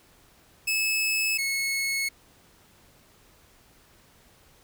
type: tone pair in turn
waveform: sawtooth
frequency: 2598 / 2188 Hz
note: E7 / C#7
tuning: -26 / -23 cents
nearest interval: minor third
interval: 297 cents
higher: first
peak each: -20 / -22 dBFS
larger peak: first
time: 0.67-1.38 / 1.38-2.09 s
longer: neither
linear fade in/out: 10 ms
effects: pink hiss -58 dBFS RMS until 4.63 s